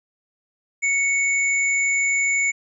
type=tone pair together; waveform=sine; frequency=2217 / 7087 Hz; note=C#7 / A8; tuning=0 / +12 cents; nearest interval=octave + minor sixth; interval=2012 cents; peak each=-18 / -27 dBFS; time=0.82-2.52 s; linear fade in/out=20 ms; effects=none